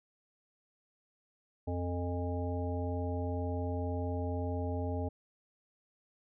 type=harmonic tone with a mistuned harmonic; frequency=87.8 Hz; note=F2; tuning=10 cents sharp; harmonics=1 / 3 / 5 / 7 / 9; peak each=-34 / -39 / -41 / -42 / -44 dBFS; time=1.67-5.09 s; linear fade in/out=10 ms; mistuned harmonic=9; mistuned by=+53 cents; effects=none